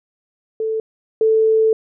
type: tone pair in turn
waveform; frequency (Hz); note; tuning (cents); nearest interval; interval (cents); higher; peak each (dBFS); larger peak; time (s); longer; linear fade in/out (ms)
sine; 441.2 / 441.2; A4 / A4; +5 / +5; unison; 0; neither; -18 / -11; second; 0.6-0.8 / 1.21-1.73; second; 2
effects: none